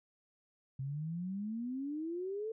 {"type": "exponential sweep", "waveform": "sine", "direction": "up", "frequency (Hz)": [130.81, 452], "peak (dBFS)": -36, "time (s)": [0.79, 2.52], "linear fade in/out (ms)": 5, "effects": []}